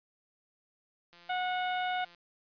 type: click train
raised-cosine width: 0.2 ms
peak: -39 dBFS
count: 177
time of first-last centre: 1.13-2.147 s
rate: 173 Hz
type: harmonic tone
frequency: 731 Hz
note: F#5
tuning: 21 cents flat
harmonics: 1 / 2 / 3 / 4 / 5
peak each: -31 / -37 / -41 / -43 / -45 dBFS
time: 1.29-2.05 s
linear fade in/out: 10 ms
effects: resampled to 11025 Hz